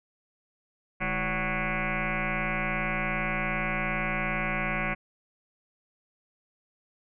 sine tone with frequency modulation, 1108.7 Hz, C#6, in tune, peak -26 dBFS, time 1-4.95 s, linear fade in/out 20 ms, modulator 180 Hz, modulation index 7.3, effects none

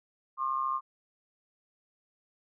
sine tone pair together, 1066.3 / 1200 Hz, C6 / D6, +32 / +37 cents, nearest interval major second, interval 205 cents, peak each -30 / -32 dBFS, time 0.37-0.81 s, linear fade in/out 50 ms, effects none

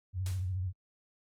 sine tone with vibrato, 92.5 Hz, F#2, in tune, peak -31 dBFS, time 0.13-0.73 s, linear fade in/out 50 ms, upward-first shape sine, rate 14 Hz, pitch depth 82 cents each way
white noise with exponential decay, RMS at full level -41 dBFS, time 0.26-0.56 s, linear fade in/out 2 ms, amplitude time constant 64 ms
effects low-pass 11000 Hz 12 dB/octave + Opus 48 kbps

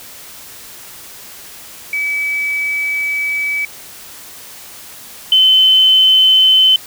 sine tone pair in turn, 2290 / 3057 Hz, D7 / G7, -44 / -44 cents, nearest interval perfect fourth, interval 500 cents, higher second, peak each -15 / -6 dBFS, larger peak second, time 1.93-3.65 / 5.32-6.76 s, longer first, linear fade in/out 2 ms, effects white hiss -35 dBFS RMS until 6.86 s

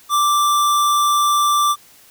square tone, 1174.7 Hz, D6, in tune, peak -14 dBFS, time 0.09-1.76 s, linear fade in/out 50 ms, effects white hiss -48 dBFS RMS until 2.1 s

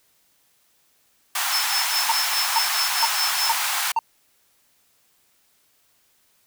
pink high-pass noise, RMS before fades -24 dBFS, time 1.35-3.92 s, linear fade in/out 5 ms, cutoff 780 Hz, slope 48 dB/octave
sine tone with tremolo, 5274 Hz, E8, in tune, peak -20 dBFS, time 1.51-3.53 s, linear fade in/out 20 ms, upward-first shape triangle, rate 4.8 Hz, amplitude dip 100%
triangle tone bursts, 909 Hz, A#5, 44 cents flat, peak -15 dBFS, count 5, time 2.09-3.99 s, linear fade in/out 2 ms, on 28 ms, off 440 ms
effects white hiss -63 dBFS RMS until 6.46 s

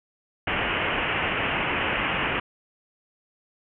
white low-pass noise, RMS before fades -26 dBFS, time 0.47-2.4 s, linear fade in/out 5 ms, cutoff 3000 Hz, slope 96 dB/octave, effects none

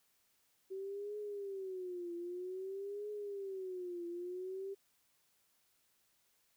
sine tone with vibrato, 379.5 Hz, F#4, 44 cents sharp, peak -40 dBFS, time 0.7-4.75 s, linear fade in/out 20 ms, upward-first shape triangle, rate 0.52 Hz, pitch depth 180 cents each way, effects white hiss -75 dBFS RMS until 6.56 s

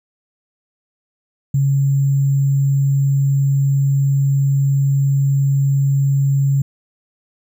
sine tone with sample-and-hold, 138.5 Hz, C#3, 1 cent flat, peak -12 dBFS, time 1.54-6.62 s, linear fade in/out 5 ms, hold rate 7350 Hz, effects none

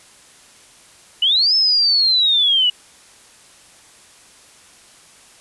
sine linear two-way sweep, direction up then down, 2884 to 5274 to 2884 Hz, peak -12 dBFS, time 1.22-2.7 s, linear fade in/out 5 ms, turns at 1.55 s, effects white hiss -47 dBFS RMS until 5.4 s + resampled to 24000 Hz

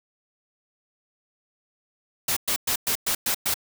white noise bursts, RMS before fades -24 dBFS, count 7, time 2.28-3.542 s, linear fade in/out 5 ms, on 86 ms, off 110 ms, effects none

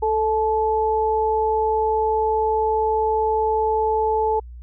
sine tone pair together, 440 / 864.9 Hz, A4 / A5, 0 / -30 cents, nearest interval octave, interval 1170 cents, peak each -20 dBFS, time 0.02-4.4 s, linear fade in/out 10 ms, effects added 60 Hz sine -35 dBFS peak until 4.62 s

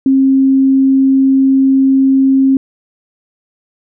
sine tone, 268 Hz, C4, 42 cents sharp, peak -6 dBFS, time 0.06-2.57 s, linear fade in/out 2 ms, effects none

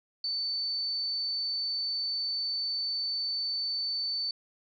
sine tone, 4524 Hz, C#8, 34 cents sharp, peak -29 dBFS, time 0.24-4.31 s, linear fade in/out 2 ms, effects none

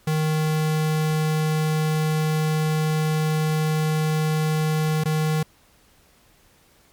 square tone with dropouts, 155.56 Hz, D#3, in tune, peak -20 dBFS, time 0.07-5.43 s, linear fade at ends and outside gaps 5 ms, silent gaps 5.038-5.055 s, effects pink hiss -57 dBFS RMS until 6.92 s + MP3 96 kbps

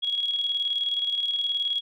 sine tone with tremolo, 3322 Hz, G#7, in tune, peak -22 dBFS, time 0.02-1.81 s, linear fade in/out 20 ms, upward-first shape square, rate 19 Hz, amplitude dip 45%, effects none

